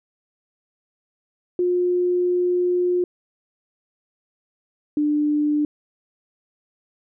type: tone pair in turn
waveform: sine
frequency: 357.2 / 297.3 Hz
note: F4 / D4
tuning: +39 / +21 cents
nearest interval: minor third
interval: 318 cents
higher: first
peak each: -17 dBFS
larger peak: neither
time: 1.59-3.04 / 4.97-5.65 s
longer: first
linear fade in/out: 2 ms
effects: none